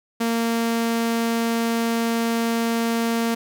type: tone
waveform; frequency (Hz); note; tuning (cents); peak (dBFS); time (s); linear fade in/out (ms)
sawtooth; 230.4; A#3; -20; -16; 0.2-3.35; 10
effects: none